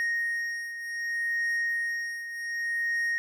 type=beating tone pair; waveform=triangle; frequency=1864.7 / 1865.36 Hz; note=A#6 / A#6; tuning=0 / +1 cents; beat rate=0.66 Hz; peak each=-27 / -33 dBFS; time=0-3.18 s; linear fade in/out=0 ms; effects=none